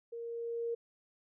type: tone with level ramp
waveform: sine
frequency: 466.2 Hz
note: A#4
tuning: in tune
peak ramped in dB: -40 to -32 dBFS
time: 0.12-0.75 s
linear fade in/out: 10 ms
effects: none